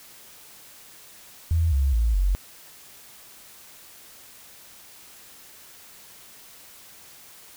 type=tone with pitch steps; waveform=sine; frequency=82.41 / 68.11 / 56.29 / 46.52 Hz; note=E2 / C#2 / A1 / F#1; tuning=0 / -30 / +40 / +10 cents; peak=-18 dBFS; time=1.51-2.35 s; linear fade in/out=0 ms; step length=210 ms; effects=white hiss -48 dBFS RMS until 7.56 s